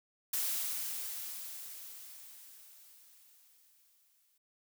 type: noise with exponential decay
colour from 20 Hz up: blue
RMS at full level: -33 dBFS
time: 0.33-4.38 s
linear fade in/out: 5 ms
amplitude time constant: 880 ms
effects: none